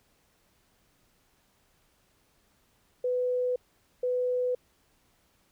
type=tone pair in turn; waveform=sine; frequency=498.5 / 498.5 Hz; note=B4 / B4; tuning=+16 / +16 cents; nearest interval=unison; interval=0 cents; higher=neither; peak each=-25 dBFS; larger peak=neither; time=3.04-3.56 / 4.03-4.55 s; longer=neither; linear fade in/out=5 ms; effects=pink hiss -68 dBFS RMS until 5.51 s